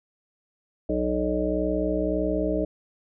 harmonic tone, 61.74 Hz, B1, in tune, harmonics 1 / 3 / 5 / 7 / 9 / 10, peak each -31 / -32 / -27 / -30 / -31 / -29 dBFS, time 0.89-2.65 s, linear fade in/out 5 ms, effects none

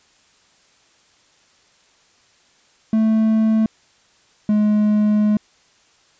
triangle tone pair in turn, 220 / 210.7 Hz, A3 / G#3, 0 / +25 cents, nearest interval minor second, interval 75 cents, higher first, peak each -11 dBFS, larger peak neither, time 2.93-3.66 / 4.49-5.37 s, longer second, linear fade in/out 2 ms, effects white hiss -56 dBFS RMS until 6.19 s + resampled to 16000 Hz

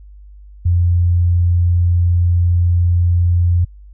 sine tone, 87.31 Hz, F2, in tune, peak -10 dBFS, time 0.65-3.65 s, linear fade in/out 10 ms, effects added 50 Hz sine -36 dBFS peak until 3.93 s

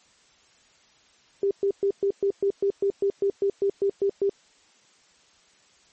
sine tone bursts, 396.7 Hz, G4, 21 cents sharp, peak -19 dBFS, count 15, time 1.43-4.295 s, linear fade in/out 2 ms, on 79 ms, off 120 ms, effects white hiss -59 dBFS RMS until 5.92 s + MP3 32 kbps

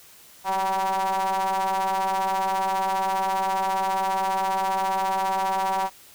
square ring-modulated tone, 96.6 Hz, G2, 25 cents flat, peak -20 dBFS, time 0.44-5.9 s, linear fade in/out 50 ms, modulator 862 Hz, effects white hiss -50 dBFS RMS until 6.14 s

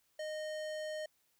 sine tone with hard clipping, 617 Hz, D#5, 15 cents flat, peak -40 dBFS, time 0.19-1.06 s, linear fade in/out 5 ms, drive 18 dB, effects white hiss -75 dBFS RMS until 1.39 s

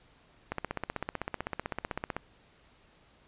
click train, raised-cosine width 0.5 ms, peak -17 dBFS, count 27, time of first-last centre 0.52-2.166 s, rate 15.8 Hz, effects pink hiss -62 dBFS RMS until 3.27 s + resampled to 8000 Hz

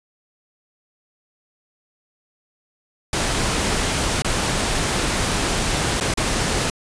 pink noise with dropouts, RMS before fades -21 dBFS, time 3.13-6.7 s, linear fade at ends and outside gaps 2 ms, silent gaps 4.221-4.246 / 6.001-6.009 / 6.139-6.174 s, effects resampled to 22050 Hz

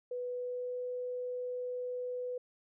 sine tone with pitch glide, 493.9 to 497 Hz, B4 to B4, 0 to +11 cents, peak -35 dBFS, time 0.11-2.38 s, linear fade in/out 5 ms, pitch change +11 cents, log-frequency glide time 0.29-0.82 s, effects none

